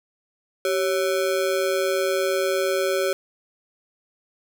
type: ring-modulated tone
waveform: square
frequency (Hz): 470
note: A#4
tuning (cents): +14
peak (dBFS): -18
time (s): 0.65-3.13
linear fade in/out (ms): 0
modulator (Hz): 84.3
effects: none